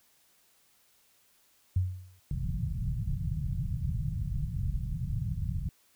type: tone with exponential decay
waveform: sine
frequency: 91.9 Hz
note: F#2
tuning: 11 cents flat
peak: -21 dBFS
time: 1.76-2.2 s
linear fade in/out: 5 ms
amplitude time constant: 95 ms
type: low-pass noise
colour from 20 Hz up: white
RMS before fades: -32 dBFS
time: 2.31-5.69 s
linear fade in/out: 2 ms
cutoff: 160 Hz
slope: 48 dB/octave
effects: white hiss -66 dBFS RMS until 5.95 s